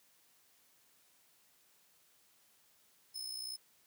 sawtooth tone with amplitude modulation, 5200 Hz, E8, 24 cents flat, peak -35 dBFS, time 3.14-3.57 s, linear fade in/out 20 ms, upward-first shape sine, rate 60.9 Hz, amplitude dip 70%, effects white hiss -69 dBFS RMS until 3.86 s + high-pass 80 Hz 12 dB/octave

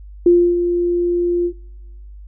sine tone with ADSR envelope, 348.9 Hz, F4, 2 cents flat, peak -6 dBFS, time 0.26-1.53 s, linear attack 4 ms, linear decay 290 ms, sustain -8 dB, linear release 74 ms, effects noise-tail reverb RT60 1.0 s tail -21 dB re dry + added 50 Hz sine -34 dBFS peak until 2.27 s

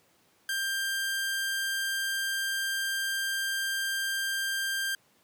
sawtooth tone, 1587 Hz, G6, 21 cents sharp, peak -25 dBFS, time 0.49-4.95 s, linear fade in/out 2 ms, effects pink hiss -65 dBFS RMS until 5.23 s + high-pass 150 Hz 12 dB/octave

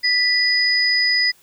sine tone pair together, 1975.5 / 4978 Hz, B6 / D#8, 0 / 0 cents, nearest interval octave + major third, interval 1600 cents, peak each -18 / -17 dBFS, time 0.03-1.32 s, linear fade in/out 20 ms, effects white hiss -54 dBFS RMS until 1.42 s

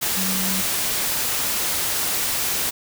sine tone in noise, 189.7 Hz, F#3, 43 cents sharp, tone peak -26 dBFS, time 0.16-0.62 s, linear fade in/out 20 ms, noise white, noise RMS -23 dBFS, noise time 0.01-2.71 s, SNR -6 dB, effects none

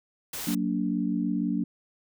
white noise, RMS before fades -35 dBFS, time 0.33-0.55 s, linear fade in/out 5 ms
sine chord, Gb augmented, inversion none, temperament just, 185 / 231.2 / 289.1 Hz, Gb3 / Bb3 / D4, 0 / -14 / -27 cents, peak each -29 dBFS, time 0.47-1.64 s, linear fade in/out 5 ms
effects none

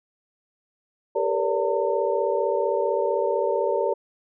sine tone cluster, 393.2 / 453 / 488.7 / 573 / 908 Hz, G4 / A#4 / B4 / D5 / A#5, +5 / -50 / -18 / -43 / -46 cents, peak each -26 / -27 / -29 / -25 / -29 dBFS, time 1.15-3.94 s, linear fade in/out 10 ms, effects none

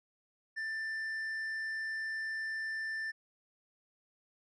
triangle tone with tanh clipping, 1776 Hz, A6, 16 cents sharp, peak -36 dBFS, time 0.56-3.12 s, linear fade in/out 20 ms, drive 9 dB, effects none

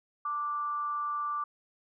sine tone with amplitude modulation, 1174.7 Hz, D6, in tune, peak -28 dBFS, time 0.25-1.44 s, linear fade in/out 5 ms, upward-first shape sine, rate 283 Hz, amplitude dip 40%, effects none

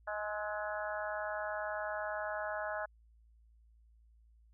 harmonic tone with a mistuned harmonic, 210 Hz, G#3, 19 cents sharp, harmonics 3 / 4 / 5 / 6 / 7 / 8, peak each -39 / -43 / -46 / -46 / -43 / -45 dBFS, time 0.07-2.86 s, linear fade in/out 10 ms, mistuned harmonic 6, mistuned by +30 cents, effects added 56 Hz sine -61 dBFS peak until 4.53 s

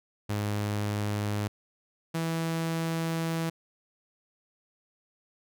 sawtooth tone pair in turn, 103.83 / 164.06 Hz, G#2 / E3, 0 / -8 cents, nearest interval minor sixth, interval 792 cents, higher second, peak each -24 dBFS, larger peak neither, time 0.29-1.48 / 2.14-3.5 s, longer second, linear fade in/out 10 ms, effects none

